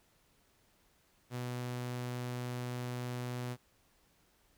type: tone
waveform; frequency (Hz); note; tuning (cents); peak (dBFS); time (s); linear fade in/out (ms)
sawtooth; 123.47; B2; 0; -33; 1.3-3.57; 50
effects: pink hiss -70 dBFS RMS until 4.57 s